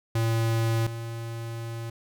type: tone pair in turn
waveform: square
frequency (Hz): 113.9 / 115.22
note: A#2 / A#2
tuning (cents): -40 / -20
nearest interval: unison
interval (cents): 20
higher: second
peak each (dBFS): -23 / -33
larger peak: first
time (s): 0.15-0.87 / 0.87-1.9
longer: second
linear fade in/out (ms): 5
effects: none